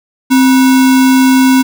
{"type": "tone with sample-and-hold", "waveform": "sine", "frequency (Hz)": 261.5, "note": "C4", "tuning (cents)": -1, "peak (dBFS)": -4, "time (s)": [0.3, 1.63], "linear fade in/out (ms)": 20, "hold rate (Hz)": 1225, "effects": []}